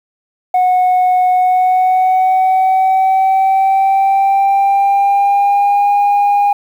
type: tone with pitch glide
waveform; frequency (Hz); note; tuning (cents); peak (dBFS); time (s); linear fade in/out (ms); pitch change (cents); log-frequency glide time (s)
sine; 733 to 813.3; F#5 to G#5; -16 to -36; -6; 0.54-6.53; 5; +180; 1.31-5.89
effects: tanh soft clip ceiling -7 dBFS + 7-bit